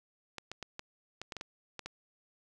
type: clicks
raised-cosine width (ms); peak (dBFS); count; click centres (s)
0.2; -23; 10; 0.383 / 0.516 / 0.627 / 0.794 / 1.216 / 1.322 / 1.367 / 1.411 / 1.793 / 1.86
effects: none